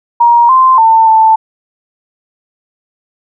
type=tone with pitch steps; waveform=sine; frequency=945 / 1041 / 896 / 884 Hz; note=A#5 / C6 / A5 / A5; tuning=+23 / -9 / +31 / +8 cents; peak=-3 dBFS; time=0.2-1.36 s; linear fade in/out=10 ms; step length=290 ms; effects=none